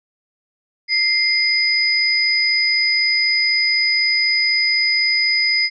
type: tone pair together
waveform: sine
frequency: 2093 / 4978 Hz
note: C7 / D#8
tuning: 0 / 0 cents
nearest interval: octave + minor third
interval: 1500 cents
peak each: -17 dBFS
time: 0.88-5.7 s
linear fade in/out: 50 ms
effects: none